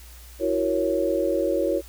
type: chord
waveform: sine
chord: F# dominant seventh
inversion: third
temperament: equal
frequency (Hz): 329.6 / 370 / 466.2 / 554.4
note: E4 / F#4 / A#4 / C#5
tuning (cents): 0 / 0 / 0 / 0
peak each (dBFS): -26 / -27 / -28 / -24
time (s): 0.39-1.82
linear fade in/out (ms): 50
effects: added 60 Hz sine -43 dBFS peak until 1.88 s + white hiss -49 dBFS RMS until 1.88 s